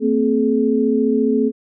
sine tone cluster, 227.6 / 262.2 / 425.4 Hz, A#3 / C4 / G#4, -41 / +4 / +42 cents, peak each -18 dBFS, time 0-1.52 s, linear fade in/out 50 ms, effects none

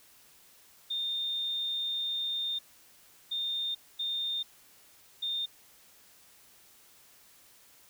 sine tone bursts at uneven times, 3634 Hz, A#7, 45 cents flat, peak -30 dBFS, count 4, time 0.9-2.59 / 3.31-3.75 / 3.99-4.43 / 5.22-5.46 s, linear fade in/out 10 ms, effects white hiss -59 dBFS RMS until 7.89 s

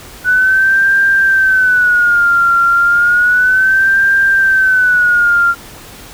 sine tone with vibrato, 1480 Hz, F#6, in tune, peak -7 dBFS, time 0.24-5.55 s, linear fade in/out 50 ms, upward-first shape sine, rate 0.32 Hz, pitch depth 120 cents each way, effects pink hiss -34 dBFS RMS until 6.13 s

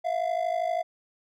triangle ring-modulated tone, 684 Hz, F5, 36 cents flat, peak -20 dBFS, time 0.04-0.83 s, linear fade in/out 20 ms, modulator 26.3 Hz, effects none

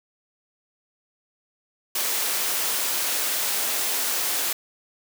white high-pass noise, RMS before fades -25 dBFS, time 1.95-4.53 s, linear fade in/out 5 ms, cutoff 330 Hz, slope 12 dB/octave, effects none

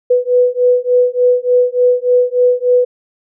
sine beating tone pair, 493.4 / 496.8 Hz, B4 / B4, -2 / +10 cents, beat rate 3.4 Hz, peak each -12 dBFS, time 0.1-2.85 s, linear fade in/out 10 ms, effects none

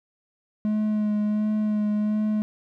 triangle tone with vibrato, 211.7 Hz, G#3, 33 cents sharp, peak -19 dBFS, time 0.65-2.42 s, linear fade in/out 0 ms, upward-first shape sine, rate 1.4 Hz, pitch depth 17 cents each way, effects none

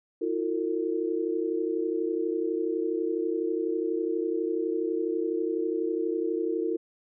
sine tone cluster, 325.5 / 357.6 / 452.9 Hz, E4 / F4 / A#4, -22 / +41 / -50 cents, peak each -30 dBFS, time 0.21-6.77 s, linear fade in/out 10 ms, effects none

